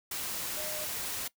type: tone in noise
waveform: sine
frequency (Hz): 612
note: D#5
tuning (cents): -29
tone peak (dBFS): -41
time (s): 0.57-0.85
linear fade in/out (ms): 5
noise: white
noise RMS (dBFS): -36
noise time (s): 0.11-1.28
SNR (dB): -8
effects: noise-tail reverb RT60 0.1 s tail -20 dB re dry